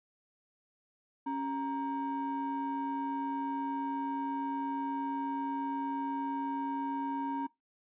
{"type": "ring-modulated tone", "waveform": "triangle", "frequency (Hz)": 329.6, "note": "E4", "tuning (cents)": 0, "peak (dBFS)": -27, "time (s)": [1.26, 7.47], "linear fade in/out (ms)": 10, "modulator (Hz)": 605, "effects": ["noise-tail reverb RT60 0.2 s tail -22 dB re dry", "resampled to 8000 Hz"]}